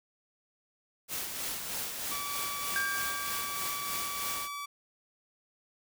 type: noise with tremolo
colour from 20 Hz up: white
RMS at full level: -35 dBFS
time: 1.08-4.49 s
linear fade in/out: 50 ms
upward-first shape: sine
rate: 3.2 Hz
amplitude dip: 40%
type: tone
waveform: sawtooth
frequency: 1149 Hz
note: D6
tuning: 38 cents flat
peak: -33 dBFS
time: 2.11-4.66 s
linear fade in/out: 10 ms
type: tone with exponential decay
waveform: triangle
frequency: 1600 Hz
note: G6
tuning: 35 cents sharp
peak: -26 dBFS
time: 2.76-4.1 s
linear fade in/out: 0 ms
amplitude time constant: 290 ms
effects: none